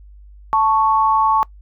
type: tone pair together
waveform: sine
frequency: 880 / 1108.7 Hz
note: A5 / C#6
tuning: 0 / 0 cents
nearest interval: major third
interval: 400 cents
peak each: -15 dBFS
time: 0.53-1.43 s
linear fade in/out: 0 ms
effects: noise-tail reverb RT60 0.1 s tail -23 dB re dry + added 50 Hz sine -39 dBFS peak until 1.61 s